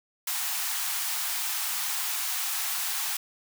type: high-pass noise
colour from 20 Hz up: white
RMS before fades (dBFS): -30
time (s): 0.27-3.17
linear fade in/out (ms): 5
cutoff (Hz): 710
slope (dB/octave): 96
effects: none